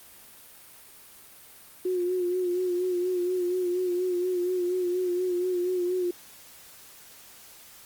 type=tone with vibrato; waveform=sine; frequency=360.5 Hz; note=F#4; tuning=45 cents flat; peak=-24 dBFS; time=1.85-6.11 s; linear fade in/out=5 ms; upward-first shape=sine; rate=4.2 Hz; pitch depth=41 cents each way; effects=white hiss -50 dBFS RMS until 7.85 s + Opus 32 kbps